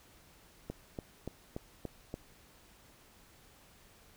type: click train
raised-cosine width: 2 ms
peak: -25 dBFS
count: 6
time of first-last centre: 0.7-2.141 s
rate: 3.47 Hz
effects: pink hiss -61 dBFS RMS until 4.16 s